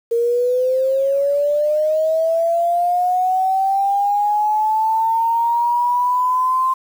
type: linear sweep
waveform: sine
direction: up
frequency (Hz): 462.5 to 1046.5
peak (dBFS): -14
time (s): 0.11-6.74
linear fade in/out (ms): 10
effects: 7-bit